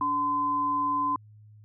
sine tone pair together, 287.6 / 1024.9 Hz, D4 / C6, -36 / -36 cents, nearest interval octave + minor seventh, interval 2200 cents, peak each -34 / -24 dBFS, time 0.01-1.16 s, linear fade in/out 2 ms, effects added 106 Hz sine -49 dBFS peak until 1.64 s

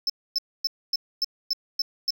triangle tone bursts, 5270 Hz, E8, 1 cent flat, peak -20 dBFS, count 8, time 0.07-2.106 s, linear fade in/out 2 ms, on 27 ms, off 260 ms, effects none

